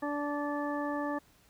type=harmonic tone; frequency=290.8 Hz; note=D4; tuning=17 cents flat; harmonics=1 / 2 / 3 / 4 / 6; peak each=-34 / -37 / -39 / -40 / -42 dBFS; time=0.02-1.19 s; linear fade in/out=10 ms; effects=pink hiss -64 dBFS RMS until 1.49 s